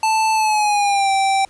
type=tone with pitch glide; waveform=square; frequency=880 to 779.5 Hz; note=A5 to G5; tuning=0 to -10 cents; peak=-15 dBFS; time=0.03-1.45 s; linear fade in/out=2 ms; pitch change=-210 cents; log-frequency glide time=0.34-1.11 s; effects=pink hiss -51 dBFS RMS until 1.49 s + resampled to 24000 Hz